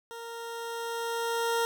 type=tone with level ramp; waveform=20% pulse; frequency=463.8 Hz; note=A#4; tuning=9 cents flat; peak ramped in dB=-35 to -20 dBFS; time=0.11-1.65 s; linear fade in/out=0 ms; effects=none